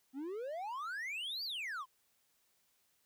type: exponential two-way sweep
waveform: triangle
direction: up then down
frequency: 253.1 to 4805 to 983 Hz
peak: -37 dBFS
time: 0.13-1.86 s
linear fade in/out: 50 ms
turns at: 1.44 s
effects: white hiss -75 dBFS RMS until 3.05 s